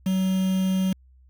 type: tone with quantisation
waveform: triangle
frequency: 188.3 Hz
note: F#3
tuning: 31 cents sharp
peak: -18 dBFS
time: 0.06-0.93 s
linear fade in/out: 5 ms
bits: 6
effects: added 64 Hz sine -51 dBFS peak until 1.29 s